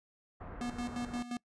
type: low-pass noise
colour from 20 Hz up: pink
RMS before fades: -46 dBFS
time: 0.4-1.23 s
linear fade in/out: 10 ms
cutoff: 1600 Hz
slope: 24 dB/octave
type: tone with tremolo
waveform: square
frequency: 241.9 Hz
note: B3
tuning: 36 cents flat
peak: -35 dBFS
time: 0.61-1.37 s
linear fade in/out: 2 ms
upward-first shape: square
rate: 5.7 Hz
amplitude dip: 70%
effects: noise-tail reverb RT60 0.1 s tail -23 dB re dry + resampled to 22050 Hz